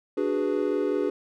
triangle chord, G# half-diminished seventh, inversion second, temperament equal, 293.7 / 370 / 415.3 / 493.9 Hz, D4 / F#4 / G#4 / B4, 0 / 0 / 0 / 0 cents, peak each -27 / -27 / -25 / -29 dBFS, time 0.17-1.1 s, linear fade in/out 5 ms, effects none

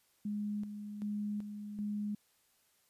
sine tone with tremolo, 207.7 Hz, G#3, in tune, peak -34 dBFS, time 0.25-2.15 s, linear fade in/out 5 ms, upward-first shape square, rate 1.3 Hz, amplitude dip 55%, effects white hiss -72 dBFS RMS until 2.89 s + resampled to 32000 Hz

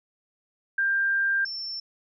sine tone pair in turn, 1590 / 5384 Hz, G6 / E8, +24 / +36 cents, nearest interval octave + major sixth, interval 2112 cents, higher second, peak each -21 / -31 dBFS, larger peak first, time 0.78-1.45 / 1.45-1.8 s, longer first, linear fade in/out 5 ms, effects none

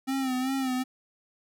square tone with vibrato, 261.6 Hz, C4, in tune, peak -27 dBFS, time 0.07-0.84 s, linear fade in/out 20 ms, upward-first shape sine, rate 2.6 Hz, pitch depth 58 cents each way, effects none

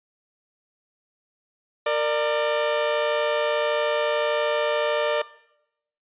sawtooth tone pair together, 461.8 / 595.2 Hz, A#4 / D5, -16 / +23 cents, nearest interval major third, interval 439 cents, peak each -22 / -18 dBFS, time 1.86-5.22 s, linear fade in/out 5 ms, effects noise-tail reverb RT60 0.8 s tail -19 dB re dry + resampled to 8000 Hz

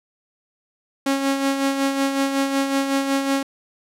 sawtooth tone with tremolo, 273.7 Hz, C#4, 22 cents flat, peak -13 dBFS, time 1.06-3.43 s, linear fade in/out 5 ms, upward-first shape sine, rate 5.4 Hz, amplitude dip 50%, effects low-pass 12000 Hz 12 dB/octave

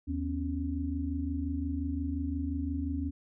sine tone cluster, 78.6 / 252.6 / 278.3 Hz, D#2 / B3 / C#4, +18 / +39 / +7 cents, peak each -33 / -38 / -34 dBFS, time 0.07-3.11 s, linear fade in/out 20 ms, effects none

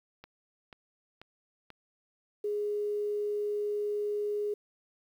click train, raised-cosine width 0.3 ms, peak -31 dBFS, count 4, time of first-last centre 0.24-1.703 s, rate 2.05 Hz
sine tone, 415.3 Hz, G#4, in tune, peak -29 dBFS, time 2.44-4.54 s, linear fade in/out 5 ms
effects 10-bit

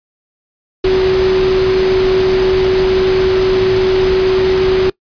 sine tone in noise, 376.1 Hz, F#4, 28 cents sharp, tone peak -9 dBFS, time 0.84-4.9 s, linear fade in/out 5 ms, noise pink, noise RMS -20 dBFS, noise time 0.84-4.9 s, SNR +8 dB, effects noise-tail reverb RT60 0.1 s tail -22 dB re dry + resampled to 11025 Hz

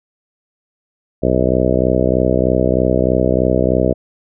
harmonic tone, 63.2 Hz, B1, 41 cents sharp, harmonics 1 / 2 / 3 / 4 / 5 / 6 / 7 / 8 / 9 / 10, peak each -21 / -21 / -21 / -21 / -21 / -21 / -21 / -21 / -21 / -21 dBFS, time 1.22-3.94 s, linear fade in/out 20 ms, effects none

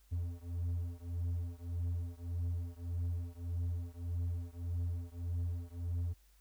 triangle beating tone pair, 85.6 / 87.3 Hz, F2 / F2, -34 / 0 cents, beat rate 1.7 Hz, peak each -36 / -37 dBFS, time 0.11-6.14 s, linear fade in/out 20 ms, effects added 50 Hz sine -63 dBFS peak until 6.4 s + white hiss -71 dBFS RMS until 6.4 s

